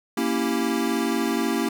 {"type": "chord", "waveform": "square", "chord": "A# diminished seventh", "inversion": "none", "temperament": "equal", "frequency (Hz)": [233.1, 277.2, 329.6, 392], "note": ["A#3", "C#4", "E4", "G4"], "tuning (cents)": [0, 0, 0, 0], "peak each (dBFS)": [-27, -28, -28, -30], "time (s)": [0.17, 1.69], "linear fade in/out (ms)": 5, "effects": []}